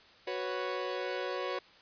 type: chord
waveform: sawtooth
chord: F# suspended fourth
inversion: none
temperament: equal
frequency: 370 / 493.9 / 554.4 Hz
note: F#4 / B4 / C#5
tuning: 0 / 0 / 0 cents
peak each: -34 dBFS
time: 0.27-1.59 s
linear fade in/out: 5 ms
effects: white hiss -58 dBFS RMS until 1.81 s + resampled to 11025 Hz